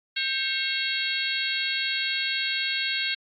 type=harmonic tone with a mistuned harmonic; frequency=544 Hz; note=C#5; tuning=33 cents flat; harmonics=3 / 4 / 5 / 6 / 7 / 8; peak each=-32 / -32 / -32 / -32 / -32 / -32 dBFS; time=0.16-3.15 s; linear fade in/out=10 ms; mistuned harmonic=3; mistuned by=-61 cents; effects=AAC 48 kbps